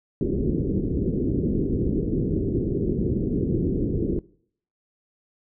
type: low-pass noise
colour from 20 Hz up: white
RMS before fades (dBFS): -24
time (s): 0.21-4.19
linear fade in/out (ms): 2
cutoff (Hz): 410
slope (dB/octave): 48
effects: noise-tail reverb RT60 0.6 s tail -22 dB re dry